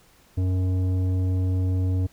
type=tone with tanh clipping; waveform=triangle; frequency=92.5 Hz; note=F#2; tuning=in tune; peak=-22 dBFS; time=0.37-2.07 s; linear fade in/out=10 ms; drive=15 dB; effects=pink hiss -57 dBFS RMS until 2.12 s